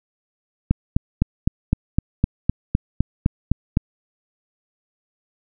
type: click train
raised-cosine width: 5 ms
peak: -3 dBFS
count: 13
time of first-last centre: 0.71-3.771 s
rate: 3.92 Hz
effects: none